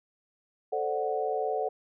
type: chord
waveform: sine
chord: D dominant seventh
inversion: second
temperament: equal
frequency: 440 / 523.3 / 587.3 / 740 Hz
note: A4 / C5 / D5 / F#5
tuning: 0 / 0 / 0 / 0 cents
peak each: -31 / -35 / -35 / -31 dBFS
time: 0.72-1.69 s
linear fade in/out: 10 ms
effects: none